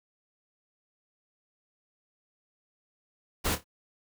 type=noise with echo; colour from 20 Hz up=pink; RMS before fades=-28 dBFS; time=3.44-3.56 s; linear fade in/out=20 ms; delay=28 ms; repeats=3; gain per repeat=-11 dB; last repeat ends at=3.644 s; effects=none